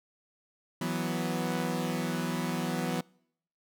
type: chord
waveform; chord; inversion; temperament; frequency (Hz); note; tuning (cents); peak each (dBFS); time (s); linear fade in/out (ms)
sawtooth; E suspended second; none; equal; 164.81 / 185 / 246.9; E3 / F#3 / B3; 0 / 0 / 0; -30; 0.81-3.01; 5
effects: noise-tail reverb RT60 0.7 s tail -26 dB re dry